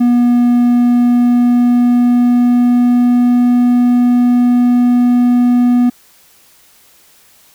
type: tone with pitch glide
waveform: triangle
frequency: 242 to 244.4 Hz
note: B3 to B3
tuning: -35 to -18 cents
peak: -5 dBFS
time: 0-5.9 s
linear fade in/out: 10 ms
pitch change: +17 cents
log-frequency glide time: 0.47-3.51 s
effects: white hiss -47 dBFS RMS until 7.54 s